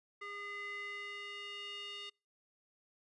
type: tone with band-pass filter sweep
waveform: square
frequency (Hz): 406.9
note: G#4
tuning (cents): -35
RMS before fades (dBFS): -45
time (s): 0.21-2.1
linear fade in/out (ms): 10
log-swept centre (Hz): 1700 to 3200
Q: 4
effects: noise-tail reverb RT60 0.3 s tail -26 dB re dry + resampled to 24000 Hz